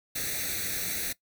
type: noise with comb filter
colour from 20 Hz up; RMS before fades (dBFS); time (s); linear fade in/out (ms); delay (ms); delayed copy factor
white; -32; 0.15-1.13; 10; 0.49; +0.85
effects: noise-tail reverb RT60 0.1 s tail -19 dB re dry